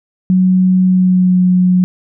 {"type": "tone with pitch glide", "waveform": "sine", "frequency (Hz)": [185, 181.93], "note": ["F#3", "F#3"], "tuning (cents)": [0, -29], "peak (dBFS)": -7, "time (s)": [0.3, 1.84], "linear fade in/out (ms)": 0, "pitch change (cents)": -29, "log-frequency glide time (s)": [0.85, 1.41], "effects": []}